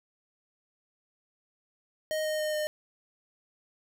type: tone with pitch steps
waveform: square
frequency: 622.3 / 617.6 / 613 / 608.4 Hz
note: D#5 / D#5 / D#5 / D#5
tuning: 0 / -13 / -26 / -39 cents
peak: -29 dBFS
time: 2.11-2.67 s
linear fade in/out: 0 ms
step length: 140 ms
effects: none